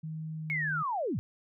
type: tone with pitch glide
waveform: sine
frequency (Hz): 157.8 to 154.11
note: D#3 to D#3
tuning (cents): +25 to -16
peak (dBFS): -35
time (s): 0.03-0.83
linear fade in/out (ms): 10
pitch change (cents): -41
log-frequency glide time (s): 0.35-0.64
type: linear sweep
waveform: sine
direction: down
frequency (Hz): 2229 to 77.78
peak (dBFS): -29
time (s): 0.5-1.19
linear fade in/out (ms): 0
effects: none